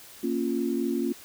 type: chord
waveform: sine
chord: Bb minor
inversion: none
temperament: equal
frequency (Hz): 233.1 / 277.2 / 349.2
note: Bb3 / Db4 / F4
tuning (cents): 0 / 0 / 0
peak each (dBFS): -29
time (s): 0.23-1.13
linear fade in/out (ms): 10
effects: white hiss -48 dBFS RMS until 1.24 s